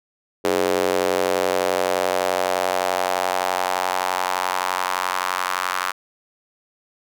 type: tone with high-pass filter sweep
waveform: square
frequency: 45.83 Hz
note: F#1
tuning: 16 cents flat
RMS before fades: -22 dBFS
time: 0.44-5.92 s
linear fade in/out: 10 ms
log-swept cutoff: 420 to 1200 Hz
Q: 2.6
effects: none